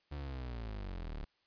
35% pulse linear sweep, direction down, 74.2 to 34.03 Hz, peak -38 dBFS, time 0.11-1.25 s, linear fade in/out 10 ms, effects white hiss -75 dBFS RMS until 1.46 s + resampled to 11025 Hz

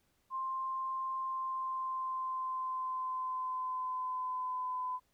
sine tone with pitch glide, 1052 to 1009.7 Hz, C6 to B5, +9 to +38 cents, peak -34 dBFS, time 0.3-5 s, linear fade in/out 50 ms, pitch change -71 cents, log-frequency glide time 1.22-4.85 s, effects pink hiss -75 dBFS RMS until 5.13 s

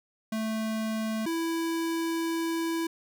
square tone pair in turn, 220 / 330.4 Hz, A3 / E4, 0 / +4 cents, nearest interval perfect fifth, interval 704 cents, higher second, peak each -29 / -28 dBFS, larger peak second, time 0.32-1.26 / 1.26-2.87 s, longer second, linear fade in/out 5 ms, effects none

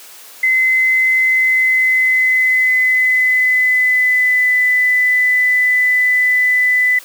sine tone with pitch glide, 2047 to 1999.1 Hz, C7 to B6, -38 to +21 cents, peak -10 dBFS, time 0.43-6.99 s, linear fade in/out 5 ms, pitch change -41 cents, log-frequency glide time 1.23-4.6 s, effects white hiss -38 dBFS RMS until 7.04 s + high-pass 400 Hz 12 dB/octave

